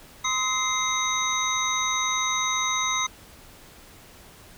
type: tone cluster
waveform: sine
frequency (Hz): 1033 / 1267 / 2087 / 3785 / 6190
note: C6 / D#6 / C7 / A#7 / G8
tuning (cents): -22 / +31 / -5 / +26 / -23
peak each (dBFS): -29 / -31 / -29 / -29 / -28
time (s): 0.24-3.07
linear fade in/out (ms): 10
effects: pink hiss -49 dBFS RMS until 4.57 s